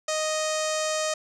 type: tone with low-pass filter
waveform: sawtooth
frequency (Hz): 622.3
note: D#5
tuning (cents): 0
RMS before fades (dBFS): -27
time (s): 0.08-1.14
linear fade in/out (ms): 5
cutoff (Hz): 7000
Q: 3.6
effects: none